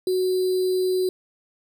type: tone with sample-and-hold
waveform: sine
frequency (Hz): 370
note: F#4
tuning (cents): 0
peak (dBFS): -19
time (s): 0.07-1.09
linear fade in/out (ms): 2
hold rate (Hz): 4410
effects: none